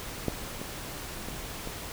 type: clicks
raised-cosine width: 2 ms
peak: -13 / -23 / -22 / -23 dBFS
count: 4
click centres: 0.283 / 0.616 / 1.286 / 1.674 s
effects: pink hiss -39 dBFS RMS until 1.92 s